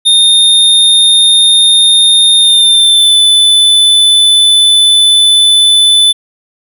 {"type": "tone with pitch glide", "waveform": "square", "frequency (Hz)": [3655, 3504], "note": ["A#7", "A7"], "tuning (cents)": [-35, -8], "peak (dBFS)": -4, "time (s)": [0.05, 6.13], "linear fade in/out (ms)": 20, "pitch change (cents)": -73, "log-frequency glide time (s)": [2.39, 3.17], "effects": []}